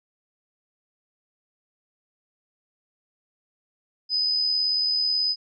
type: tone with amplitude modulation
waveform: sine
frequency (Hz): 5010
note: D#8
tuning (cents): +11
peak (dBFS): -19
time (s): 4.09-5.36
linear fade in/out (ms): 50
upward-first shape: sine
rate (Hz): 78.3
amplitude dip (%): 35
effects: none